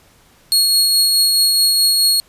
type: tone with tremolo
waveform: sawtooth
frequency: 4315 Hz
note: C#8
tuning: 47 cents flat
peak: -7 dBFS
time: 0.52-2.2 s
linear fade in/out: 0 ms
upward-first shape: triangle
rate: 4.7 Hz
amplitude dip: 30%
effects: pink hiss -51 dBFS RMS until 2.28 s + resampled to 32000 Hz